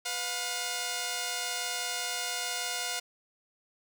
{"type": "tone pair together", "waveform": "5% pulse", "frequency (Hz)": [497, 713], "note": ["B4", "F5"], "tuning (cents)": [11, 36], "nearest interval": "tritone", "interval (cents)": 625, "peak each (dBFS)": [-27, -21], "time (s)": [0.05, 3], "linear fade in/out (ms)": 10, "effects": []}